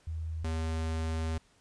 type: tone pair in turn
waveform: sine / square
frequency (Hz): 80.5 / 80.5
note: E2 / E2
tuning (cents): -41 / -41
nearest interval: unison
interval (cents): 0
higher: neither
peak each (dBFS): -33 / -31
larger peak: second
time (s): 0.07-0.44 / 0.44-1.38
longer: second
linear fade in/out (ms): 5
effects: pink hiss -65 dBFS RMS until 1.6 s + resampled to 22050 Hz